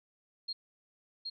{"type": "tone with echo", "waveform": "sine", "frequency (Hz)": 4234, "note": "C8", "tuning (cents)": 20, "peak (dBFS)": -34, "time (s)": [0.48, 0.53], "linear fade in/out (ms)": 10, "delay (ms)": 770, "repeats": 1, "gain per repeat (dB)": -2, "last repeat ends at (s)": 1.3, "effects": []}